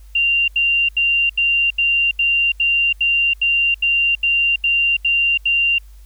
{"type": "tone bursts", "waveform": "sine", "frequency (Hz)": 2777, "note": "F7", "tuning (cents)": -10, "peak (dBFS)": -13, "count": 14, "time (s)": [0.15, 5.784], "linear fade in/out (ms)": 5, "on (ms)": 330, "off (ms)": 78, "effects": ["added 50 Hz sine -38 dBFS peak until 6.05 s", "white hiss -56 dBFS RMS until 6.05 s"]}